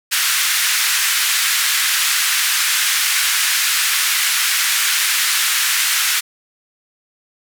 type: band-pass noise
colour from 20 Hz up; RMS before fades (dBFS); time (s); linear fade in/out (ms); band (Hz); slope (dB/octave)
pink; -17; 0.11-6.21; 20; 1500 to 15000; 24
effects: none